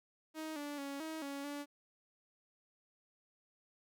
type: tone with pitch steps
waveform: sawtooth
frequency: 314.5 / 290.5 / 279.1 / 317.8 / 279.7 / 288.3 Hz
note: D#4 / D4 / C#4 / D#4 / C#4 / D4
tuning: +19 / -19 / +12 / +37 / +16 / -32 cents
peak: -37 dBFS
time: 0.34-1.66 s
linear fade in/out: 50 ms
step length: 220 ms
effects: none